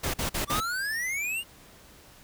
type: noise bursts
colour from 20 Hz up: pink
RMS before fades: -29 dBFS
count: 4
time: 0.03-0.605 s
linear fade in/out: 10 ms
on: 110 ms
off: 45 ms
type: exponential sweep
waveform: square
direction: up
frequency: 1143 to 2898 Hz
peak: -29 dBFS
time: 0.47-1.44 s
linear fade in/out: 50 ms
effects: pink hiss -53 dBFS RMS until 2.23 s